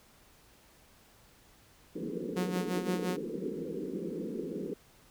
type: band-pass noise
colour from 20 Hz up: white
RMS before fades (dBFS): -37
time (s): 1.95-4.74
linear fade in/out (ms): 10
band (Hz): 160 to 490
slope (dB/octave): 96
type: tone with tremolo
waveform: sawtooth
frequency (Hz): 181.4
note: F#3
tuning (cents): -34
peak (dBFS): -26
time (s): 2.36-3.17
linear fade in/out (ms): 10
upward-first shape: sine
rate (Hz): 5.8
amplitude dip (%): 65
effects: pink hiss -61 dBFS RMS until 5.1 s